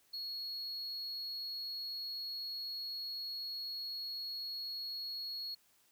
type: tone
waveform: triangle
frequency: 4328 Hz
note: C#8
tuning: 42 cents flat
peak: -38 dBFS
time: 0.13-5.55 s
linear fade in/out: 10 ms
effects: white hiss -70 dBFS RMS until 5.91 s